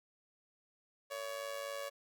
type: tone with amplitude modulation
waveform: sawtooth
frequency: 563 Hz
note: C#5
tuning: 27 cents sharp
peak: -33 dBFS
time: 1.1-1.9 s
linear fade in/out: 20 ms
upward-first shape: sine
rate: 104 Hz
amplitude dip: 65%
effects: none